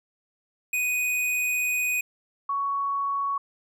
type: tone pair in turn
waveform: square / sine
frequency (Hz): 2489 / 1116.4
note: D#7 / C#6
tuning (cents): 0 / +12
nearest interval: octave + major second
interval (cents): 1388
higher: first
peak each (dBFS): -24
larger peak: neither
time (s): 0.73-2.01 / 2.49-3.38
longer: first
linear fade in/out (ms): 5
effects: none